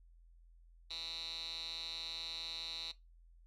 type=tone with band-pass filter; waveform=10% pulse; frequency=164.6 Hz; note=E3; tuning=2 cents flat; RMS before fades=-44 dBFS; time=0.9-2.92 s; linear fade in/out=10 ms; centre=3900 Hz; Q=9.5; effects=noise-tail reverb RT60 0.2 s tail -18 dB re dry + added 42 Hz sine -59 dBFS peak until 3.46 s

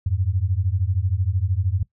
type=beating tone pair; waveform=sine; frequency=87.31 / 100.31 Hz; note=F2 / G2; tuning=0 / +40 cents; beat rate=13 Hz; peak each=-22 dBFS; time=0.06-1.83 s; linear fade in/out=5 ms; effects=noise-tail reverb RT60 0.1 s tail -19 dB re dry

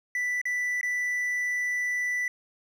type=tone with dropouts; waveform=triangle; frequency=1977 Hz; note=B6; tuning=1 cent sharp; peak=-24 dBFS; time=0.15-2.28 s; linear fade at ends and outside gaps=2 ms; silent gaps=0.415-0.454 / 0.812-0.83 s; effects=none

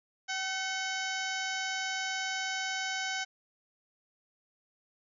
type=harmonic tone with a mistuned harmonic; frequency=762 Hz; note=G5; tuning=49 cents flat; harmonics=1 / 2 / 3 / 4 / 5 / 6 / 7 / 8 / 9; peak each=-39 / -36 / -39 / -41 / -45 / -46 / -43 / -43 / -47 dBFS; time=0.28-3.25 s; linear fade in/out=20 ms; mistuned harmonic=3; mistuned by=-70 cents; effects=none

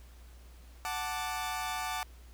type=chord; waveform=sawtooth; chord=D major; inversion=first; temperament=equal; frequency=740 / 880 / 1174.7 Hz; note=F#5 / A5 / D6; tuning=0 / 0 / 0 cents; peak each=-34 / -34 / -35 dBFS; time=0.85-2.03 s; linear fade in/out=0 ms; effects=added 60 Hz sine -50 dBFS peak until 2.33 s + pink hiss -61 dBFS RMS until 2.33 s

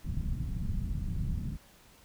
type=low-pass noise; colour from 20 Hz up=pink; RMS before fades=-33 dBFS; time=0.04-1.57 s; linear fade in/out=10 ms; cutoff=190 Hz; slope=24 dB/octave; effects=pink hiss -59 dBFS RMS until 2.04 s

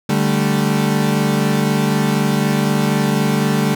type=chord; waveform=35% pulse; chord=D suspended fourth; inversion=none; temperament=equal; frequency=146.83 / 196 / 220 Hz; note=D3 / G3 / A3; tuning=0 / 0 / 0 cents; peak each=-17 dBFS; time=0.09-3.75 s; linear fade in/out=5 ms; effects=none

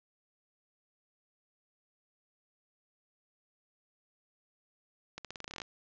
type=accelerating click train; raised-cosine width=0.2 ms; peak=-24 dBFS; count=13; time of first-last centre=5.18-5.618 s; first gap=67 ms; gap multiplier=0.88; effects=resampled to 16000 Hz + 11-bit

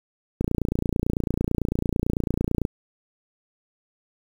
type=click train; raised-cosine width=3 ms; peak=-10 dBFS; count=66; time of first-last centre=0.41-2.651 s; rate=29 Hz; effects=7-bit

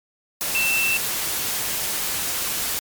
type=tone in noise; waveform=sine; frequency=2675 Hz; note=E7; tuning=25 cents sharp; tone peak=-19 dBFS; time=0.55-0.97 s; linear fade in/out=0 ms; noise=white; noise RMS=-25 dBFS; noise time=0.41-2.79 s; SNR=+3 dB; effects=MP3 96 kbps

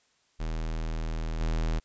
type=tone with level steps; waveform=square; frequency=40.12 Hz; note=E1; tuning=46 cents flat; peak=-30 / -26 dBFS; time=0.39-1.8 s; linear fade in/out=20 ms; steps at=1.4 s; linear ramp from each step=10 ms; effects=white hiss -68 dBFS RMS until 1.84 s + resampled to 16000 Hz

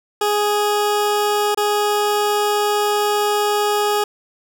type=tone with dropouts; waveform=20% pulse; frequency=415.3 Hz; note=G#4; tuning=in tune; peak=-11 dBFS; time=0.21-4.04 s; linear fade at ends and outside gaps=5 ms; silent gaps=1.547-1.573 s; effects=none

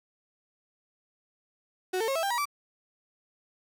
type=tone with pitch steps; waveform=35% pulse; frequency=370 / 447.7 / 541.7 / 655.5 / 793.1 / 959.7 / 1161.2 Hz; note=F#4 / A4 / C#5 / E5 / G5 / B5 / D6; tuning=0 / +30 / -40 / -10 / +20 / -50 / -20 cents; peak=-25 dBFS; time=1.93-2.455 s; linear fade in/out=10 ms; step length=75 ms; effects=none

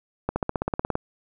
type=accelerating click train; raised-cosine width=1 ms; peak=-10 dBFS; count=12; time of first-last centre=0.29-0.954 s; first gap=70 ms; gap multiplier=0.97; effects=none

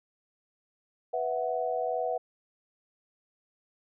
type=chord; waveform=sine; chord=B suspended fourth; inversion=none; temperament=just; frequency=493.9 / 658.5 / 740.8 Hz; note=B4 / E5 / F#5; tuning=0 / -2 / +2 cents; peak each=-32 dBFS; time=1.13-2.18 s; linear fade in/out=10 ms; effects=none

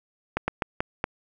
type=slowing click train; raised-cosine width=0.5 ms; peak=-9 dBFS; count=5; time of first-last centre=0.37-1.041 s; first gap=110 ms; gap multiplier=1.29; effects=none

